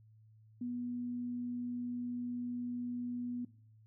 sine tone, 243.9 Hz, B3, 21 cents flat, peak -36 dBFS, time 0.61-3.45 s, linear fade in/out 5 ms, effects noise-tail reverb RT60 0.5 s tail -18 dB re dry + added 109 Hz sine -59 dBFS peak until 3.86 s

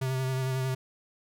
square tone with vibrato, 130.81 Hz, C3, in tune, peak -28 dBFS, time 0.01-0.75 s, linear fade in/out 10 ms, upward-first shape sine, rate 11 Hz, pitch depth 23 cents each way, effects none

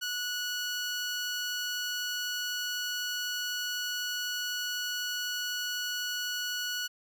15% pulse tone, 1468 Hz, F#6, 14 cents flat, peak -25 dBFS, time 0.01-6.88 s, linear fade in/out 20 ms, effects none

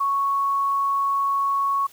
sine tone, 1108.7 Hz, C#6, in tune, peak -19 dBFS, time 0-1.87 s, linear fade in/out 10 ms, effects white hiss -51 dBFS RMS until 1.92 s

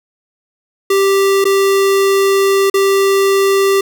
square tone with dropouts, 392 Hz, G4, in tune, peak -10 dBFS, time 0.9-3.81 s, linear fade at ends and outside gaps 5 ms, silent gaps 1.443-1.452 / 2.7-2.74 s, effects none

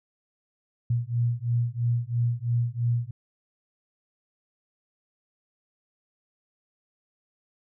sine beating tone pair, 117.6 / 120.6 Hz, A#2 / B2, +16 / -41 cents, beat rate 3 Hz, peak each -26 dBFS, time 0.9-3.11 s, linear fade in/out 5 ms, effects none

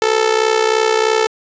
sawtooth tone with amplitude modulation, 440 Hz, A4, in tune, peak -5 dBFS, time 0.02-1.27 s, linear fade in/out 0 ms, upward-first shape sine, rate 63.1 Hz, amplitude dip 75%, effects resampled to 16000 Hz + 7-bit

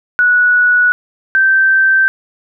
sine tone pair in turn, 1469 / 1556.4 Hz, F#6 / G6, -13 / -13 cents, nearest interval minor second, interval 100 cents, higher second, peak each -7 dBFS, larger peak neither, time 0.19-0.92 / 1.35-2.08 s, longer neither, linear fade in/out 0 ms, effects none

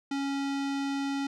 square tone with low-pass filter, 277.2 Hz, C#4, in tune, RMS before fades -31 dBFS, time 0.11-1.27 s, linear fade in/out 5 ms, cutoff 5500 Hz, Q 0.97, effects none

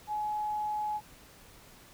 sine tone, 845 Hz, G#5, 30 cents sharp, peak -30 dBFS, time 0.07-1.01 s, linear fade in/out 50 ms, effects pink hiss -55 dBFS RMS until 1.93 s

